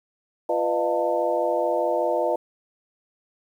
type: tone cluster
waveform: sine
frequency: 345.6 / 495.3 / 609 / 694 / 893 Hz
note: F4 / B4 / D#5 / F5 / A5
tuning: -18 / +5 / -37 / -11 / +25 cents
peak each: -29 / -26 / -24 / -28 / -29 dBFS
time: 0.49-2.36 s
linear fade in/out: 5 ms
effects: 9-bit